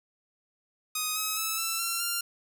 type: tone with pitch steps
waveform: 5% pulse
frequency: 1250 / 1277 / 1304.6 / 1332.8 / 1361.6 / 1391 Hz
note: D#6 / D#6 / E6 / E6 / F6 / F6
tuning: +8 / +45 / -18 / +19 / -44 / -7 cents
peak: -17 dBFS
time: 0.95-2.21 s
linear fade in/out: 5 ms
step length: 210 ms
effects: none